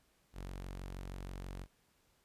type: tone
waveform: sawtooth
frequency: 46.25 Hz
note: F#1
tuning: in tune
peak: -39 dBFS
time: 0.33-1.67 s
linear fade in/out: 50 ms
effects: pink hiss -73 dBFS RMS until 2.24 s + resampled to 32000 Hz